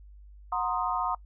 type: chord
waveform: sine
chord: C half-diminished seventh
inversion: second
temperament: equal with one note detuned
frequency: 731.1 / 932.3 / 1046.5 / 1244.5 Hz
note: Gb5 / Bb5 / C6 / Eb6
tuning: -21 / 0 / 0 / 0 cents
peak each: -32 dBFS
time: 0.52-1.15 s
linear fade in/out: 5 ms
effects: noise-tail reverb RT60 0.1 s tail -23 dB re dry + added 50 Hz sine -47 dBFS peak until 1.25 s